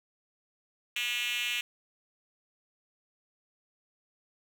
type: tone with high-pass filter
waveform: 5% pulse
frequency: 241.9 Hz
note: B3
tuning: 36 cents flat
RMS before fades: -32 dBFS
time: 0.96-1.61 s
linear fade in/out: 2 ms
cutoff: 2700 Hz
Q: 3.8
effects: none